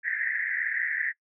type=band-pass noise; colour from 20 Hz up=pink; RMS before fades=-29 dBFS; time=0.03-1.13 s; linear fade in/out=50 ms; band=1700 to 2000 Hz; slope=96 dB/octave; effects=noise-tail reverb RT60 0.1 s tail -23 dB re dry